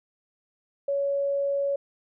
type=tone; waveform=sine; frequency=560 Hz; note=C#5; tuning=18 cents sharp; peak=-23 dBFS; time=0.88-1.76 s; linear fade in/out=5 ms; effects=none